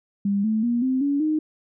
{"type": "tone with pitch steps", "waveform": "sine", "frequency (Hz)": [200.3, 218.4, 238.2, 259.8, 283.3, 308.9], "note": ["G3", "A3", "A#3", "C4", "C#4", "D#4"], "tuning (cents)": [38, -13, 38, -12, 38, -12], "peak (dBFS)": -19, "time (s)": [0.25, 1.39], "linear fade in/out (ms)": 5, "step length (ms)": 190, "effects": []}